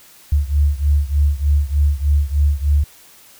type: beating tone pair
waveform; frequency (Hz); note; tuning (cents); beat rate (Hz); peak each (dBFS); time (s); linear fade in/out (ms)
sine; 71.3 / 74.6; C#2 / D2; +49 / +28; 3.3; -15 / -17; 0.32-2.84; 5
effects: white hiss -46 dBFS RMS until 3.39 s